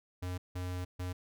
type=tone bursts at uneven times; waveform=square; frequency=90.4 Hz; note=F#2; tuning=40 cents flat; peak=-36 dBFS; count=3; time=0.22-0.38 / 0.55-0.85 / 0.99-1.13 s; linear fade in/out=10 ms; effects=none